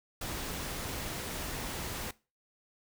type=noise; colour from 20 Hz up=pink; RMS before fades=-38 dBFS; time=0.21-2.11 s; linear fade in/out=5 ms; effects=noise-tail reverb RT60 0.3 s tail -20 dB re dry